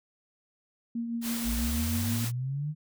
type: tone with tremolo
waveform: sine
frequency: 233.1 Hz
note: A#3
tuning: in tune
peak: -28 dBFS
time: 0.95-2.25 s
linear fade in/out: 5 ms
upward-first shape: triangle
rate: 6.2 Hz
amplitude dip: 45%
type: noise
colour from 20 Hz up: white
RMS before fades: -36 dBFS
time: 1.21-2.32 s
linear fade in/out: 50 ms
type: linear sweep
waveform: sine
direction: up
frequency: 49 to 155.56 Hz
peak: -29 dBFS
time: 1.44-2.75 s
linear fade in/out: 50 ms
effects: none